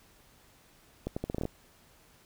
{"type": "accelerating click train", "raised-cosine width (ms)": 2, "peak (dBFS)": -19, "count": 9, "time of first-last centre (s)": [1.07, 1.454], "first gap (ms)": 95, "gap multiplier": 0.79, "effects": ["pink hiss -61 dBFS RMS until 2.25 s"]}